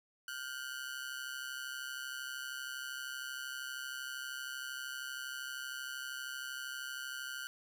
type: ring-modulated tone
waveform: sawtooth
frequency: 1486 Hz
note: F#6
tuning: 7 cents sharp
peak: -34 dBFS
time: 0.28-7.47 s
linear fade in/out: 0 ms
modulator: 66.4 Hz
effects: none